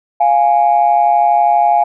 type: tone pair together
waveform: sine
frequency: 698.4 / 830.6 Hz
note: F5 / G#5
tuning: 0 / 0 cents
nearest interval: minor third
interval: 300 cents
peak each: -10 dBFS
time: 0.2-1.84 s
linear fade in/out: 10 ms
effects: tanh soft clip ceiling -2 dBFS